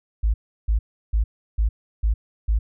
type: tone bursts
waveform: sine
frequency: 54 Hz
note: A1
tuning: 32 cents flat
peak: -16 dBFS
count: 6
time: 0.23-2.59 s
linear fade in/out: 10 ms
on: 110 ms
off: 340 ms
effects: none